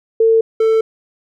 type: tone pair in turn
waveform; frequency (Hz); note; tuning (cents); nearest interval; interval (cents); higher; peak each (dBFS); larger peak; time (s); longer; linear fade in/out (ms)
sine / triangle; 449.5 / 444.6; A4 / A4; +37 / +18; unison; 19; first; -8; neither; 0.2-0.41 / 0.6-0.81; neither; 5
effects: none